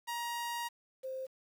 sawtooth / sine tone pair in turn, 945 / 524.4 Hz, A#5 / C5, +23 / +4 cents, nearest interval minor seventh, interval 1019 cents, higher first, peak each -32 / -37 dBFS, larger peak first, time 0.07-0.69 / 1.03-1.27 s, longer first, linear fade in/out 20 ms, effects 10-bit

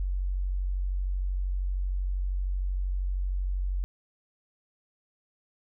sine tone, 46.44 Hz, F#1, 7 cents sharp, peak -26 dBFS, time 0-3.84 s, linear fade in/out 0 ms, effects none

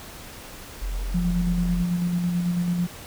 sine tone, 43.65 Hz, F1, in tune, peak -25 dBFS, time 0.81-1.84 s, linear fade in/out 20 ms
sine tone with tremolo, 175.4 Hz, F3, 8 cents sharp, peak -20 dBFS, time 1.14-2.87 s, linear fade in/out 10 ms, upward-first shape square, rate 9.1 Hz, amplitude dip 30%
effects pink hiss -41 dBFS RMS until 3.06 s

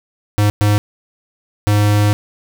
square tone bursts at uneven times, 103.83 Hz, G#2, in tune, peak -11 dBFS, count 3, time 0.38-0.5 / 0.61-0.78 / 1.67-2.13 s, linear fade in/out 0 ms, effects none

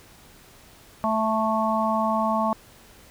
harmonic tone, 220 Hz, A3, in tune, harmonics 1 / 3 / 4 / 5, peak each -26 / -26 / -26 / -26 dBFS, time 1.04-2.53 s, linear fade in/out 0 ms, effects pink hiss -51 dBFS RMS until 3.1 s

